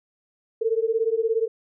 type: beating tone pair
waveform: sine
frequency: 442.2 / 459.2 Hz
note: A4 / A#4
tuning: +9 / -26 cents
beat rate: 17 Hz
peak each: -23 dBFS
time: 0.61-1.48 s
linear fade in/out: 10 ms
effects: none